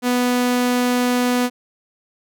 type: tone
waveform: sawtooth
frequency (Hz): 246.9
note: B3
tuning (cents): 0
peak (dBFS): -12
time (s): 0.02-1.5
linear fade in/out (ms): 50
effects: none

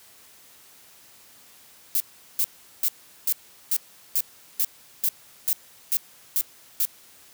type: noise bursts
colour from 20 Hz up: violet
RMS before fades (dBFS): -22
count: 12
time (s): 1.95-6.852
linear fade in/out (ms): 0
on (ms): 51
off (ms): 390
effects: white hiss -52 dBFS RMS until 7.33 s + high-pass 60 Hz 12 dB/octave

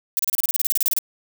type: noise bursts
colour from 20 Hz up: violet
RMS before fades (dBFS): -20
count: 16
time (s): 0.17-0.987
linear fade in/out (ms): 0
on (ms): 22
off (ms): 31
effects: none

